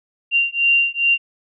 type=beating tone pair; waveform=sine; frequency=2771 / 2773.4 Hz; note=F7 / F7; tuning=-14 / -13 cents; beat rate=2.4 Hz; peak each=-17 dBFS; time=0.31-1.18 s; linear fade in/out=50 ms; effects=none